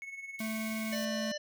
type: tone with tremolo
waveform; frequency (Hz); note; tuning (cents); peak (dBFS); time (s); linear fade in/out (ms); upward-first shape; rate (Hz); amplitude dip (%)
triangle; 2200; C#7; -14; -37; 0.02-0.95; 0; sine; 19; 60
type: band-stop noise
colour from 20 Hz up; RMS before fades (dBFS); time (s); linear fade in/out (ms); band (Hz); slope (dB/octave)
white; -47; 0.39-1.05; 0; 370 to 2600; 48
type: tone with pitch glide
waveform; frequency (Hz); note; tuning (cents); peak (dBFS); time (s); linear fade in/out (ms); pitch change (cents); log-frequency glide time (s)
square; 220 to 218.5; A3 to A3; 0 to -12; -35; 0.4-1.32; 5; -12; 0.9-1.2
type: harmonic tone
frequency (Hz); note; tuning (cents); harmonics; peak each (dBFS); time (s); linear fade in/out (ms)
595; D5; +22; 1 / 3 / 5 / 7 / 9 / 10; -37 / -42 / -44 / -45 / -47 / -47; 0.92-1.38; 10
effects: none